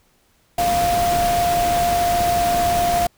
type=tone in noise; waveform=sine; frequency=698.5 Hz; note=F5; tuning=in tune; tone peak=-16 dBFS; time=0.58-3.07 s; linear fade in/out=5 ms; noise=pink; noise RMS=-25 dBFS; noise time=0.58-3.07 s; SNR=+6 dB; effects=pink hiss -60 dBFS RMS until 3.17 s